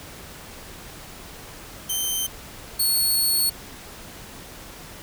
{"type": "tone pair in turn", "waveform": "10% pulse", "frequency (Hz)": [3106, 4393], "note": ["G7", "C#8"], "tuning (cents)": [-17, -16], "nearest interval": "tritone", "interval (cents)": 601, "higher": "second", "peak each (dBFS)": [-15, -12], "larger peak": "second", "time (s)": [[1.89, 2.27], [2.79, 3.5]], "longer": "second", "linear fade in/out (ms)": 10, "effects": ["pink hiss -41 dBFS RMS until 5.02 s"]}